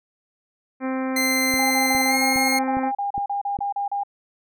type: harmonic tone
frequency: 261.6 Hz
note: C4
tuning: in tune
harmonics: 1 / 2 / 3 / 4 / 5 / 6 / 7 / 8 / 9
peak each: -24 / -30 / -34 / -36 / -38 / -40 / -41 / -42 / -43 dBFS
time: 0.8-2.92 s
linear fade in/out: 50 ms
type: tone with pitch glide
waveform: sawtooth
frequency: 2076 to 2138 Hz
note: C7 to C7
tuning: -14 to +37 cents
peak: -17 dBFS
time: 1.16-2.59 s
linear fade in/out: 5 ms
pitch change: +51 cents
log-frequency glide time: 2.08-2.15 s
type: click train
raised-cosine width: 3 ms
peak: -21 dBFS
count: 6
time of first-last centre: 1.54-3.589 s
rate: 2.44 Hz
type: tone bursts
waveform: sine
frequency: 806 Hz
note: G5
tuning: 48 cents sharp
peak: -22 dBFS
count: 16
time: 1.59-4.035 s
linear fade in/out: 5 ms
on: 120 ms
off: 35 ms
effects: none